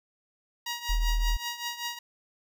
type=tone with tremolo; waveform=10% pulse; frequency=951 Hz; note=A#5; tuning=34 cents sharp; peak=-21 dBFS; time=0.66-1.99 s; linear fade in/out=5 ms; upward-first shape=triangle; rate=5.2 Hz; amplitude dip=80%
type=tone; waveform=sine; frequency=40 Hz; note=D#1; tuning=49 cents sharp; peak=-23 dBFS; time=0.89-1.37 s; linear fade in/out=10 ms
effects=none